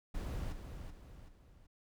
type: noise with echo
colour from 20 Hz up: brown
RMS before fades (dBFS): -39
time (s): 0.14-0.53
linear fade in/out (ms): 10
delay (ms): 380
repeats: 3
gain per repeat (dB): -7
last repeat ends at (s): 1.67
effects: none